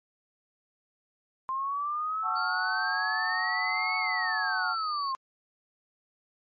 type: exponential two-way sweep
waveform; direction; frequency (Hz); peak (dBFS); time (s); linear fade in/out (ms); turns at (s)
sine; up then down; 1046.5 to 2217 to 1046.5; -28; 1.49-5.15; 0; 3.97
type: chord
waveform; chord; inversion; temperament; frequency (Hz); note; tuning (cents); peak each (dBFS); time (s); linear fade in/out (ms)
sine; F# minor seventh; none; equal with one note detuned; 740 / 880 / 1108.7 / 1287.7; F#5 / A5 / C#6 / E6; 0 / 0 / 0 / -41; -35; 2.22-4.76; 50
type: tone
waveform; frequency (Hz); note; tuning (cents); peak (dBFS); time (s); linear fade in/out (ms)
sine; 4500; C#8; +25; -38; 2.35-5.13; 20
effects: MP3 48 kbps